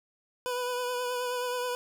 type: tone with vibrato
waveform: 25% pulse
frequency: 495.1 Hz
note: B4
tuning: 4 cents sharp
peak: -26 dBFS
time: 0.46-1.75 s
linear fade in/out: 0 ms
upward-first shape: triangle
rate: 9.4 Hz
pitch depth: 30 cents each way
effects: none